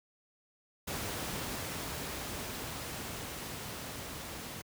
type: noise with level ramp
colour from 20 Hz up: pink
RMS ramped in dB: -37 to -43 dBFS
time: 0.87-4.62 s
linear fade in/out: 10 ms
effects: high-pass 60 Hz 12 dB/octave